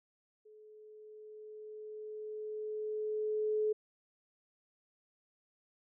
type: tone with level ramp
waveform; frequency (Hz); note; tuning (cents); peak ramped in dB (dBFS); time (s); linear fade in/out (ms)
sine; 428.3; A4; -47; -55 to -28; 0.45-3.73; 10
effects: none